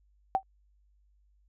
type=tone with exponential decay; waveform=sine; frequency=769 Hz; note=G5; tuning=33 cents flat; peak=-18 dBFS; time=0.35-0.43 s; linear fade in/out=0 ms; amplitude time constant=16 ms; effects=added 50 Hz sine -63 dBFS peak until 1.48 s